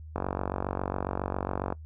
click train, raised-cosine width 1 ms, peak -15 dBFS, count 75, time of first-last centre 0.16-1.724 s, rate 47.3 Hz, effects noise-tail reverb RT60 0.1 s tail -22 dB re dry + added 78 Hz sine -41 dBFS peak until 1.85 s

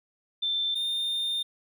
sine / triangle tone pair in turn, 3555 / 3626 Hz, A7 / A#7, +17 / -49 cents, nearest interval unison, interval 34 cents, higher second, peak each -25 dBFS, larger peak neither, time 0.42-0.75 / 0.75-1.43 s, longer second, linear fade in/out 10 ms, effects none

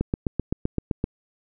click train, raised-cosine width 3 ms, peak -10 dBFS, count 9, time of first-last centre 0.01-1.041 s, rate 7.76 Hz, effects none

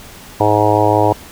harmonic tone, 105.5 Hz, G#2, 28 cents sharp, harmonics 1 / 3 / 4 / 5 / 6 / 7 / 8 / 9, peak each -18 / -18 / -18 / -18 / -18 / -18 / -18 / -18 dBFS, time 0.4-1.13 s, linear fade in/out 5 ms, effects pink hiss -37 dBFS RMS until 1.31 s

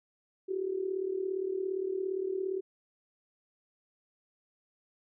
sine tone with amplitude modulation, 380 Hz, F#4, 46 cents sharp, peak -27 dBFS, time 0.48-2.61 s, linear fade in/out 20 ms, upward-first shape sine, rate 37.4 Hz, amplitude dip 75%, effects none

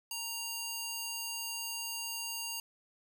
square tone with high-pass filter, 932.3 Hz, A#5, in tune, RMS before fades -39 dBFS, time 0.11-2.6 s, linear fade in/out 2 ms, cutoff 3200 Hz, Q 0.59, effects none

